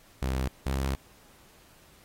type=tone pair in turn; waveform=sawtooth; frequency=65.3 / 67.17 Hz; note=C2 / C2; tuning=-3 / +46 cents; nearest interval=unison; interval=49 cents; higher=second; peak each=-23 dBFS; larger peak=neither; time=0.22-0.48 / 0.66-0.95 s; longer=second; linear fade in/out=0 ms; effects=pink hiss -58 dBFS RMS until 2.04 s + AAC 48 kbps